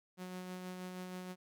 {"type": "tone with tremolo", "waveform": "sawtooth", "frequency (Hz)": 182.9, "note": "F#3", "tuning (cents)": -20, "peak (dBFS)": -38, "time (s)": [0.17, 1.36], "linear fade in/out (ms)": 50, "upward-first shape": "sine", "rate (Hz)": 6.3, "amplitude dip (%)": 30, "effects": []}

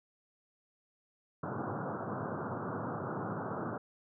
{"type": "band-pass noise", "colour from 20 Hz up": "pink", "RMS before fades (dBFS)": -38, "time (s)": [1.43, 3.78], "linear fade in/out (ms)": 5, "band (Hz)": [100, 1500], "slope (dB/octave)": 96, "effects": []}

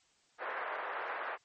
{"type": "band-pass noise", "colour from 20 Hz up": "white", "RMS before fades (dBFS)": -39, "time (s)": [0.38, 1.38], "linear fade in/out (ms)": 50, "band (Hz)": [490, 1700], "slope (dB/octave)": 24, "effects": ["white hiss -70 dBFS RMS until 1.44 s", "MP3 32 kbps"]}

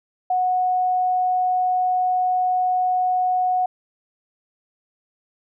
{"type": "tone", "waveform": "sine", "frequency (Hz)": 734, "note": "F#5", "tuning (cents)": -14, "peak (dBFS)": -17, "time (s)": [0.3, 3.66], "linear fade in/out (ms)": 5, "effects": []}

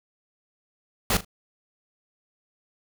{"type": "noise with echo", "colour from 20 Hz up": "pink", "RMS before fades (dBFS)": -22, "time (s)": [1.1, 1.17], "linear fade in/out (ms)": 2, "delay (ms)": 39, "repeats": 2, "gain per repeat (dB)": -14, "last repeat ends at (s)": 1.248, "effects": []}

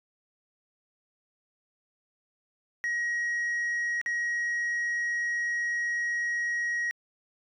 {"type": "tone with dropouts", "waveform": "sine", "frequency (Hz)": 1896, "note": "A#6", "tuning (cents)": 29, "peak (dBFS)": -24, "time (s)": [2.84, 6.91], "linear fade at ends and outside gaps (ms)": 0, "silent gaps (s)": [4.014, 4.061], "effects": ["tanh soft clip ceiling -26 dBFS"]}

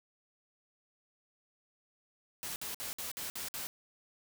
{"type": "noise bursts", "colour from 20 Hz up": "white", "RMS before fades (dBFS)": -40, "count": 7, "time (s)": [2.43, 3.67], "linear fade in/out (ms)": 0, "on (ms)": 130, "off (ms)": 55, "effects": []}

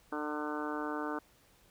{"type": "harmonic tone", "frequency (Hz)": 150, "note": "D3", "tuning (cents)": 37, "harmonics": [2, 3, 4, 5, 6, 7, 8, 9, 10], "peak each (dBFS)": [-38, -42, -45, -46, -43, -46, -43, -47, -44], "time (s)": [0.12, 1.19], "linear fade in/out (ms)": 5, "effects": ["pink hiss -65 dBFS RMS until 1.7 s"]}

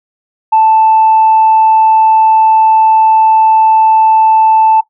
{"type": "tone", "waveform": "sine", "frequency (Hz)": 880, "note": "A5", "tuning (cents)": 0, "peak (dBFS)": -3, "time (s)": [0.52, 4.81], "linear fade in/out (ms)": 10, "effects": ["noise-tail reverb RT60 0.1 s tail -17 dB re dry", "tanh soft clip ceiling 0 dBFS"]}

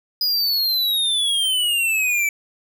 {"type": "exponential sweep", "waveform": "square", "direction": "down", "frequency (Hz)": [4978, 2300], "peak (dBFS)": -18, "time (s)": [0.21, 2.29], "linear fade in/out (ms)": 2, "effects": []}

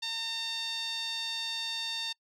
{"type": "tone with band-pass filter", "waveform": "sawtooth", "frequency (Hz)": 910, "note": "A#5", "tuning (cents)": -42, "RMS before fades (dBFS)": -35, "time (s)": [0.02, 2.13], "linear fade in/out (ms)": 10, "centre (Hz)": 4000, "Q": 4.7, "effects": ["noise-tail reverb RT60 0.1 s tail -24 dB re dry"]}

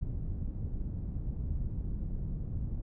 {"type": "low-pass noise", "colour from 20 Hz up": "pink", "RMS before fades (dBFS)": -35, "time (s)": [0.01, 2.82], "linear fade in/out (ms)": 10, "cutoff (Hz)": 140, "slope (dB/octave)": 12, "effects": []}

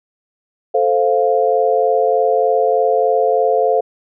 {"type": "chord", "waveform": "sine", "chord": "F major", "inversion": "first", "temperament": "equal", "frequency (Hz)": [440, 523.3, 698.5], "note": ["A4", "C5", "F5"], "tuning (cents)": [0, 0, 0], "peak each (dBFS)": -16, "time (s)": [0.74, 3.81], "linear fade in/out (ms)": 10, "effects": []}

